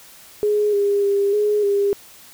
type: tone with pitch steps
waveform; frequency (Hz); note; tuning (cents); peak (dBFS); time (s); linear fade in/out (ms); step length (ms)
sine; 418.1 / 404.4 / 400.5 / 418.1 / 402.5; G#4 / G#4 / G4 / G#4 / G4; +12 / -46 / +37 / +12 / +46; -15; 0.43-1.93; 0; 300
effects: white hiss -45 dBFS RMS until 2.33 s